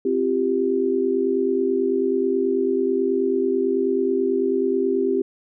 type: chord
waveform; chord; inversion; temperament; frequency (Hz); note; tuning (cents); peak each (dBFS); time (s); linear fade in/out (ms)
sine; C suspended fourth; none; equal with one note detuned; 261.6 / 342.8 / 392; C4 / F4 / G4; 0 / -32 / 0; -24 / -25 / -20; 0.05-5.22; 5
effects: none